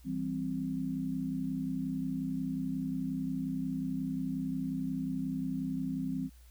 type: chord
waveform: sine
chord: C major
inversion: first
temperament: equal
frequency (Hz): 164.81 / 196 / 261.6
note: E3 / G3 / C4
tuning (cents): 0 / 0 / 0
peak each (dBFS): -38 / -38 / -34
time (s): 0.04-6.3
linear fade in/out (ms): 50
effects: added 60 Hz sine -53 dBFS peak until 6.5 s + white hiss -65 dBFS RMS until 6.5 s